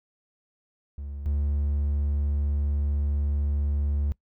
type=tone pair in turn; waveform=triangle; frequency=70.9 / 72.18 Hz; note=C#2 / D2; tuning=+40 / -29 cents; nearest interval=unison; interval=31 cents; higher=second; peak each=-31 / -21 dBFS; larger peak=second; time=0.98-1.26 / 1.26-4.12 s; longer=second; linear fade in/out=0 ms; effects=noise-tail reverb RT60 0.1 s tail -22 dB re dry

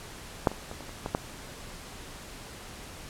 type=clicks; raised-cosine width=1 ms; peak=-6 / -23 / -24 / -27 / -29 / -17 / -11 dBFS; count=7; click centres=0.472 / 0.516 / 0.714 / 0.807 / 0.893 / 1.061 / 1.149 s; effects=pink hiss -44 dBFS RMS until 3.09 s + low-pass 11000 Hz 12 dB/octave

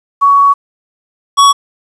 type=tone pair in turn; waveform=sine / square; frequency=1122 / 1122 Hz; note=C#6 / C#6; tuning=+21 / +21 cents; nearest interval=unison; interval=0 cents; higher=neither; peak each=-4 dBFS; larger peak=neither; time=0.21-0.54 / 1.37-1.53 s; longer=first; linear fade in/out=20 ms; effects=resampled to 22050 Hz + 7-bit

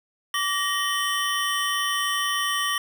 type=tone cluster; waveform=square; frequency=1157 / 1872 / 3045 Hz; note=D6 / A#6 / F#7; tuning=-26 / +7 / +49 cents; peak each=-28 dBFS; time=0.34-2.78 s; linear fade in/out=2 ms; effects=none

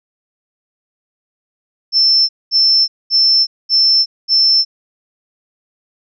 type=tone bursts; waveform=sine; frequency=5330 Hz; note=E8; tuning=18 cents sharp; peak=-8 dBFS; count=5; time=1.92-4.65 s; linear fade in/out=50 ms; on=370 ms; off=220 ms; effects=none

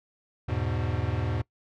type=chord; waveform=square; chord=E major; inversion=none; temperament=equal; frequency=82.41 / 103.83 / 123.47 Hz; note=E2 / G#2 / B2; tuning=0 / 0 / 0 cents; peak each=-32 / -31 / -32 dBFS; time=0.48-1.42 s; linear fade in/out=10 ms; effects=noise-tail reverb RT60 0.1 s tail -22 dB re dry + low-pass 3000 Hz 12 dB/octave

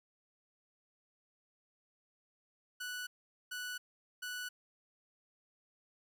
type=tone bursts; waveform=sawtooth; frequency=1480 Hz; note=F#6; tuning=in tune; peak=-36 dBFS; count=3; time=2.8-4.49 s; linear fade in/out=10 ms; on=270 ms; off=440 ms; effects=none

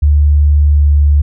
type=tone with pitch glide; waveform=sine; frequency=73.42 to 72.83 Hz; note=D2 to D2; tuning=0 to -14 cents; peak=-5 dBFS; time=0.02-1.22 s; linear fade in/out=10 ms; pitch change=-14 cents; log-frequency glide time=0.72-0.82 s; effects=none

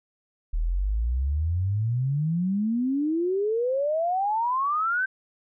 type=exponential sweep; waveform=sine; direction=up; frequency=37.75 to 1568 Hz; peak=-22 dBFS; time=0.53-5.06 s; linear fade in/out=10 ms; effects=none

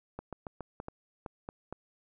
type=clicks; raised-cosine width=1 ms; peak=-25 dBFS; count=9; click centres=0.19 / 0.327 / 0.468 / 0.607 / 0.801 / 0.884 / 1.262 / 1.489 / 1.726 s; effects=none

